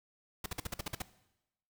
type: noise bursts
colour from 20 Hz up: pink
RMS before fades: -37 dBFS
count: 9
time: 0.44-1.021 s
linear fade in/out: 5 ms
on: 21 ms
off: 49 ms
effects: noise-tail reverb RT60 0.9 s tail -17 dB re dry